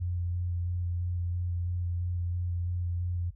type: tone with vibrato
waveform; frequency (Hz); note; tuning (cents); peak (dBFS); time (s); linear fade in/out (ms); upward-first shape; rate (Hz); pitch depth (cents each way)
sine; 87.9; F2; +12; -28; 0-3.31; 20; square; 3; 13
effects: added 50 Hz sine -50 dBFS peak until 3.35 s